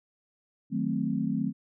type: chord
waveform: sine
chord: D# diminished seventh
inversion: none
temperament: equal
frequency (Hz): 155.56 / 185 / 220 / 261.6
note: D#3 / F#3 / A3 / C4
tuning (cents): 0 / 0 / 0 / 0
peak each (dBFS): -34 / -32 / -30 / -31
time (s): 0.7-1.53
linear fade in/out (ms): 50
effects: none